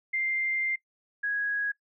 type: tone pair in turn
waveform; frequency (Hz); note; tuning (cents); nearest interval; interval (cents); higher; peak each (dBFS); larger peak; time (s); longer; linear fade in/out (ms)
sine; 2096 / 1658.8; C7 / G#6; +2 / -3; major third; 405; first; -26; neither; 0.13-0.76 / 1.23-1.72; first; 10
effects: noise-tail reverb RT60 0.1 s tail -20 dB re dry